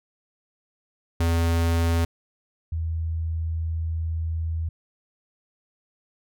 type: tone pair in turn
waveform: square / sine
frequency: 83.7 / 81.41 Hz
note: E2 / E2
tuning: +27 / -21 cents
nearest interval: unison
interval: 48 cents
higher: first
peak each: -20 / -24 dBFS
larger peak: first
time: 1.2-2.05 / 2.72-4.69 s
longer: second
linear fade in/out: 5 ms
effects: none